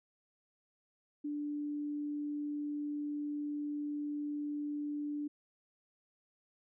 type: tone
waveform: sine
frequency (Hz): 293.7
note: D4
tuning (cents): 0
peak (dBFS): -35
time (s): 1.24-5.28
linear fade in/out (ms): 10
effects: none